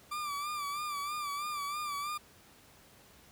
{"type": "tone with vibrato", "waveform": "40% pulse", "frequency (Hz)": 1174.7, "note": "D6", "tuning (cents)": 0, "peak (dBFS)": -34, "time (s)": [0.11, 2.18], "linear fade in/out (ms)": 10, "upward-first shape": "sine", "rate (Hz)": 3.1, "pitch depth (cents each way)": 57, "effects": ["pink hiss -59 dBFS RMS until 3.31 s", "high-pass 60 Hz 12 dB/octave"]}